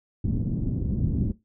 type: low-pass noise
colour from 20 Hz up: white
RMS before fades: -26 dBFS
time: 0.24-1.32 s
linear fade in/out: 5 ms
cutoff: 230 Hz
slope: 24 dB/octave
effects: noise-tail reverb RT60 0.2 s tail -17 dB re dry